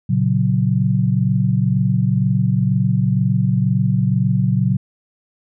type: chord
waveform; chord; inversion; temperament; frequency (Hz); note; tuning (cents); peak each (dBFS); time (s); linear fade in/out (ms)
sine; F# major; first; equal; 116.54 / 138.59 / 185; A#2 / C#3 / F#3; 0 / 0 / 0; -18; 0.09-4.77; 10
effects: none